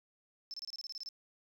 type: tone bursts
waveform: sine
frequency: 5280 Hz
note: E8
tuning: 2 cents sharp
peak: -39 dBFS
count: 11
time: 0.51-1.088 s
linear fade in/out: 0 ms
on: 28 ms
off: 27 ms
effects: tanh soft clip ceiling -36 dBFS